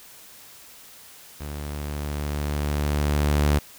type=tone with level ramp; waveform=sawtooth; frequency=73.42 Hz; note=D2; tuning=in tune; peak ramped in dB=-28 to -13 dBFS; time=1.4-3.59 s; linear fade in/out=10 ms; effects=white hiss -47 dBFS RMS until 3.78 s